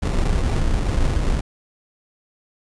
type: noise with sample-and-hold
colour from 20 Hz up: brown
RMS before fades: -19 dBFS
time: 0.02-1.41 s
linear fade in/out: 10 ms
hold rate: 1575 Hz
effects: resampled to 22050 Hz